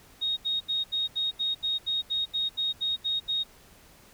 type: tone bursts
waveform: sine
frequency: 3737 Hz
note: A#7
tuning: 4 cents sharp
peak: -25 dBFS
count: 14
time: 0.21-3.438 s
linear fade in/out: 20 ms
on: 160 ms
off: 76 ms
effects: pink hiss -55 dBFS RMS until 4.13 s